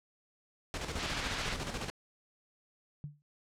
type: noise with tremolo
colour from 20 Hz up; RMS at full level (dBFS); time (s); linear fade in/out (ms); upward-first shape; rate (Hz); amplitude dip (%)
pink; -36; 0.74-1.9; 0; square; 14; 50
type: band-pass noise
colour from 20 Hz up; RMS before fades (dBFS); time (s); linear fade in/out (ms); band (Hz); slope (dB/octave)
white; -39; 0.99-1.54; 2; 890 to 3600; 12
type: tone with exponential decay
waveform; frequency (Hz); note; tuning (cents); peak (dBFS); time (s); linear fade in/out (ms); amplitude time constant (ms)
sine; 146.83; D3; 0; -35; 3.04-3.22; 0; 39
effects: low-pass 7000 Hz 12 dB/octave